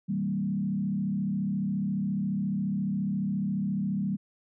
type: tone with frequency modulation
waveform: sine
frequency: 195 Hz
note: G3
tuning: 9 cents flat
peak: -26 dBFS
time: 0.08-4.17 s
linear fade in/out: 20 ms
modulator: 34.4 Hz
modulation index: 1
effects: none